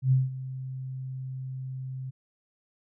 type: tone with ADSR envelope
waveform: sine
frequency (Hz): 130.81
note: C3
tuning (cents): 0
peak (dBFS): -17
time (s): 0.02-2.11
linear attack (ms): 96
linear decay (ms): 180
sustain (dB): -16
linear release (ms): 17
effects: none